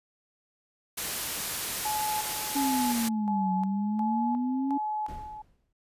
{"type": "noise", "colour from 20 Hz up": "white", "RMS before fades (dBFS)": -32, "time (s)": [0.97, 3.09], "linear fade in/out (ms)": 10}
{"type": "tone with tremolo", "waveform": "sine", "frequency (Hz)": 853, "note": "G#5", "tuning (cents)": 46, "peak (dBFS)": -28, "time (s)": [1.85, 5.42], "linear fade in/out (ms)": 5, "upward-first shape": "square", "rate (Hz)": 1.4, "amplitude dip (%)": 70}
{"type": "exponential two-way sweep", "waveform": "sine", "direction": "down then up", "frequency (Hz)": [281.2, 185, 281.2], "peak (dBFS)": -26, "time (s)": [2.55, 4.78], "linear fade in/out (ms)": 10, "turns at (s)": 3.53}
{"type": "noise with exponential decay", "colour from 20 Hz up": "brown", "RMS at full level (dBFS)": -37, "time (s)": [5.08, 5.73], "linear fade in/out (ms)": 5, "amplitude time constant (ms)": 140}
{"effects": ["resampled to 32000 Hz"]}